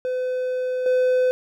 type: tone with level steps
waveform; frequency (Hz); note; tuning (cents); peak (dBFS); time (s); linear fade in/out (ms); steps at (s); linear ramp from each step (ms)
triangle; 507; B4; +45; -20 / -14; 0.05-1.31; 0; 0.86; 2
effects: none